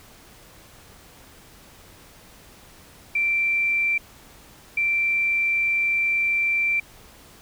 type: tone pair in turn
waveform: sine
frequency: 2349 / 2349 Hz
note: D7 / D7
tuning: 0 / 0 cents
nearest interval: unison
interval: 0 cents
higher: neither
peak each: -19 dBFS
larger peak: neither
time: 3.15-3.98 / 4.77-6.8 s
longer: second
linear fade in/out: 5 ms
effects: pink hiss -49 dBFS RMS until 7.41 s